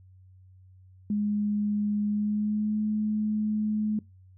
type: tone with pitch glide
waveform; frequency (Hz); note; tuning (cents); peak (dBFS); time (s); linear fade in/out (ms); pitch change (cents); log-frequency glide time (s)
sine; 207.7 to 213.3; G#3 to G#3; 0 to +46; -24; 1.1-3.99; 2; +46; 2.07-2.79
effects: noise-tail reverb RT60 0.2 s tail -22 dB re dry + added 93 Hz sine -51 dBFS peak until 4.37 s